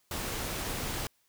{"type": "noise", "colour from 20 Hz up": "pink", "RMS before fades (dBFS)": -35, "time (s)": [0.11, 1.07], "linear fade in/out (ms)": 2, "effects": ["white hiss -71 dBFS RMS until 1.28 s"]}